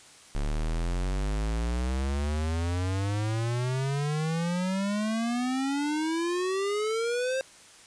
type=exponential sweep; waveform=square; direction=up; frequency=35.14 to 534 Hz; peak=-27 dBFS; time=0.35-7.41 s; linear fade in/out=0 ms; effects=white hiss -52 dBFS RMS until 7.86 s + resampled to 22050 Hz